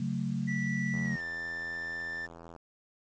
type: chord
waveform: sine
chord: F# minor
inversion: second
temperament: just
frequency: 138.75 / 185 / 222 Hz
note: C#3 / F#3 / A3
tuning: +2 / 0 / +16 cents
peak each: -34 dBFS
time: 0-1.16 s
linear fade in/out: 5 ms
type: tone with pitch glide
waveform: triangle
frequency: 1959 to 1775.8 Hz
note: B6 to A6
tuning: -15 to +15 cents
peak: -33 dBFS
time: 0.47-2.27 s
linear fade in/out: 20 ms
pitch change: -170 cents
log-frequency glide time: 1.04-1.22 s
type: click train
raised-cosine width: 1 ms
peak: -34 dBFS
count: 137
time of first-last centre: 0.94-2.563 s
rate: 83.8 Hz
effects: resampled to 16000 Hz + 9-bit